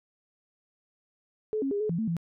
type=tone with pitch steps; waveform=sine; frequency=431.1 / 272.4 / 406.8 / 427.3 / 169.2 / 222.4 / 168 Hz; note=A4 / C#4 / G#4 / G#4 / E3 / A3 / E3; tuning=-35 / -30 / -36 / +49 / +45 / +19 / +33 cents; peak=-26 dBFS; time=1.53-2.167 s; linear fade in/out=0 ms; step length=91 ms; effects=none